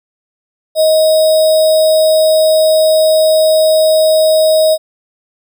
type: tone with sample-and-hold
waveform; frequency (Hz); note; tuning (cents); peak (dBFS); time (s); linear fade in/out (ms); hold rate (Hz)
sine; 630; D#5; +21; -6; 0.75-4.78; 50; 4410
effects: none